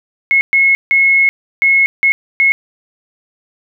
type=tone bursts at uneven times; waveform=sine; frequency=2176 Hz; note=C#7; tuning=33 cents flat; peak=-7 dBFS; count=6; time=0.31-0.41 / 0.53-0.75 / 0.91-1.29 / 1.62-1.86 / 2.03-2.12 / 2.4-2.52 s; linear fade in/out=0 ms; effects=none